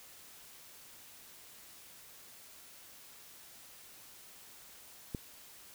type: click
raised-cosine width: 3 ms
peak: -23 dBFS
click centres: 5.148 s
effects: white hiss -55 dBFS RMS until 5.74 s